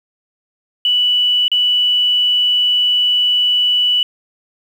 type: tone with dropouts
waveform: sine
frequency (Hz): 2960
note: F#7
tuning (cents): 0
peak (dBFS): -11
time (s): 0.85-4.03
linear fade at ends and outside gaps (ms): 2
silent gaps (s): 1.481-1.516
effects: 7-bit